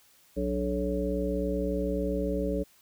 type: harmonic tone with a mistuned harmonic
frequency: 61.74 Hz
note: B1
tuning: in tune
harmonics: 1 / 3 / 5 / 7 / 9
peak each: -33 / -33 / -33 / -33 / -33 dBFS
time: 0.36-2.64 s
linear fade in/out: 20 ms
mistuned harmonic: 5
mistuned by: -93 cents
effects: white hiss -61 dBFS RMS until 2.81 s